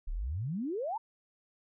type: exponential sweep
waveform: sine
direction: up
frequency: 30.12 to 945 Hz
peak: -32 dBFS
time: 0.07-0.98 s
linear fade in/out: 10 ms
effects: none